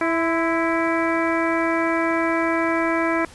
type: harmonic tone with a mistuned harmonic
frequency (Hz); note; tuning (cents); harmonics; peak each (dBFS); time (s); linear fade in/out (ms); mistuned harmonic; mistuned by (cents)
329.6; E4; 0; 1 / 2 / 3 / 4 / 5 / 6 / 7; -22 / -25 / -27 / -28 / -29 / -30 / -30; 0.01-3.25; 2; 3; +36
effects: pink hiss -45 dBFS RMS until 3.34 s + resampled to 24000 Hz

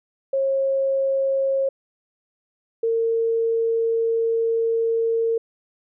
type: tone pair in turn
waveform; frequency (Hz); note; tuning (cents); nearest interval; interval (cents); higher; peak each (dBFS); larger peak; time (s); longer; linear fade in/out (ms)
sine; 541 / 456.2; C#5 / A#4; -42 / -37; minor third; 295; first; -18; neither; 0.33-1.69 / 2.83-5.38; second; 5
effects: none

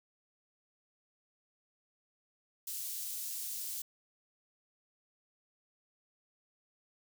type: high-pass noise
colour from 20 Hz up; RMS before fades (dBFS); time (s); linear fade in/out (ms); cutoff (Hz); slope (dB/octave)
white; -40; 2.67-3.82; 5; 5300; 12
effects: none

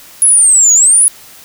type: linear two-way sweep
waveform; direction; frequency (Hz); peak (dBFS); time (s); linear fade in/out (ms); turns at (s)
sine; down then up; 10548 to 6645 to 10548; -3; 0.22-1.08; 0; 0.73
effects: tanh soft clip ceiling 0 dBFS + white hiss -37 dBFS RMS until 1.44 s

